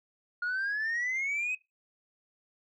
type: exponential sweep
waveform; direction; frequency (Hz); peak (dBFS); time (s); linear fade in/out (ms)
sine; up; 1422 to 2557; -27; 0.42-1.55; 5
effects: noise-tail reverb RT60 0.2 s tail -21 dB re dry + tanh soft clip ceiling -27 dBFS